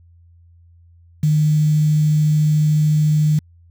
sine tone with quantisation, 152.3 Hz, D#3, 37 cents flat, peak -12 dBFS, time 1.23-3.39 s, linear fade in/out 5 ms, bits 6, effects added 85 Hz sine -46 dBFS peak until 3.7 s

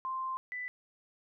sine tone pair in turn, 1046.5 / 1990.4 Hz, C6 / B6, 0 / +13 cents, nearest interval major seventh, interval 1113 cents, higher second, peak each -33 / -36 dBFS, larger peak first, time 0.05-0.37 / 0.52-0.68 s, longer first, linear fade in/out 0 ms, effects none

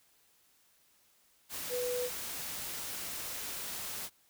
sine tone in noise, 493.9 Hz, B4, in tune, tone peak -32 dBFS, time 1.69-2.1 s, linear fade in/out 50 ms, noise white, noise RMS -40 dBFS, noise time 1.49-4.1 s, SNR +5 dB, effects white hiss -68 dBFS RMS until 4.29 s

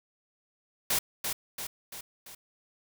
white noise with echo, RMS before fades -27 dBFS, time 0.9-0.99 s, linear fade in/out 5 ms, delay 340 ms, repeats 4, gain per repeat -5 dB, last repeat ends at 2.35 s, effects none

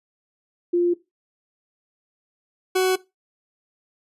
sine / 40% pulse tone pair in turn, 349.2 / 373 Hz, F4 / F#4, 0 / +14 cents, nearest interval minor second, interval 114 cents, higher second, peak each -16 dBFS, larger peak neither, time 0.73-0.94 / 2.75-2.96 s, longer neither, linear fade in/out 10 ms, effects noise-tail reverb RT60 0.2 s tail -17 dB re dry + resampled to 32000 Hz

